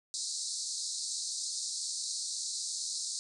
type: band-pass noise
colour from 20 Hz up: pink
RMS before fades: -37 dBFS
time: 0.14-3.19 s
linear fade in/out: 0 ms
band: 4000 to 9200 Hz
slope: 96 dB/octave
effects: none